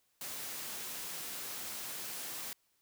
white high-pass noise, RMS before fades -42 dBFS, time 0.21-2.53 s, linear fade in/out 2 ms, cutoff 110 Hz, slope 12 dB/octave, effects white hiss -75 dBFS RMS until 2.81 s

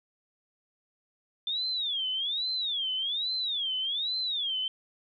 sine tone with vibrato, 3520 Hz, A7, in tune, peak -28 dBFS, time 1.47-4.68 s, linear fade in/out 2 ms, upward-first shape sine, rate 1.2 Hz, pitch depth 260 cents each way, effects none

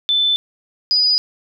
sine tone pair in turn, 3520 / 4943 Hz, A7 / D#8, 0 / -12 cents, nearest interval tritone, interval 588 cents, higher second, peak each -13 / -12 dBFS, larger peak second, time 0.09-0.36 / 0.91-1.18 s, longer neither, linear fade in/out 0 ms, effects none

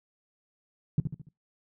sine tone with echo, 149.1 Hz, D3, 27 cents sharp, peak -18 dBFS, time 0.98-1 s, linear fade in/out 2 ms, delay 72 ms, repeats 4, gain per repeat -7 dB, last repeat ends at 1.288 s, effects noise-tail reverb RT60 0.2 s tail -22 dB re dry + tanh soft clip ceiling -14 dBFS

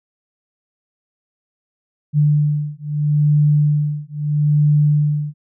sine beating tone pair, 148.1 / 148.87 Hz, D3 / D3, +15 / +24 cents, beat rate 0.77 Hz, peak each -16 dBFS, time 2.13-5.34 s, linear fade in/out 50 ms, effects none

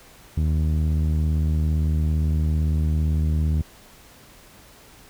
sawtooth tone with low-pass filter, 77.7 Hz, D#2, 2 cents flat, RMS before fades -21 dBFS, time 0.37-3.62 s, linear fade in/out 5 ms, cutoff 180 Hz, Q 0.89, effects pink hiss -49 dBFS RMS until 5.09 s

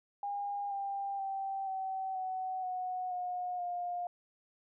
sine tone with pitch steps, 809 / 793.7 / 778.7 / 764 / 749.6 / 735.5 / 721.6 / 707.9 Hz, G#5 / G5 / G5 / G5 / F#5 / F#5 / F#5 / F5, -46 / +21 / -12 / -45 / +22 / -11 / -44 / +23 cents, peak -34 dBFS, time 0.23-4.07 s, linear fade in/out 2 ms, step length 480 ms, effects none

